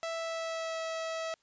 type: tone with pitch glide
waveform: sawtooth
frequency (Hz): 659.3 to 649.8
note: E5 to E5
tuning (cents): 0 to -25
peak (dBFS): -30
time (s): 0.03-1.34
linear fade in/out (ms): 0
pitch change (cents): -25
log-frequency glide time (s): 0.13-0.81
effects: white hiss -72 dBFS RMS until 1.42 s + resampled to 16000 Hz